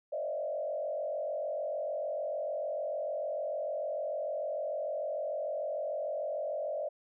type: tone with frequency modulation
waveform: sine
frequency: 605 Hz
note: D#5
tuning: 49 cents flat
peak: -32 dBFS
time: 0.12-6.89 s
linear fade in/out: 10 ms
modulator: 46.7 Hz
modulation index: 1.3
effects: none